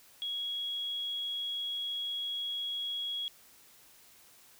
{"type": "tone", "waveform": "sine", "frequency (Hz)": 3322, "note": "G#7", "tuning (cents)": 0, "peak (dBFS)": -33, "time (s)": [0.22, 3.28], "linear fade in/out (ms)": 0, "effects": ["white hiss -59 dBFS RMS until 4.59 s"]}